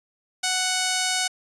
5% pulse tone, 741 Hz, F#5, 2 cents sharp, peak -10 dBFS, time 0.43-1.28 s, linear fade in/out 10 ms, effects resampled to 22050 Hz

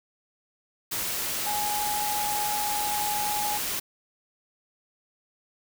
sine tone in noise, 834 Hz, G#5, 7 cents sharp, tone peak -28 dBFS, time 1.46-3.58 s, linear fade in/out 10 ms, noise white, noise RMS -30 dBFS, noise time 0.91-3.8 s, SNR -1 dB, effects none

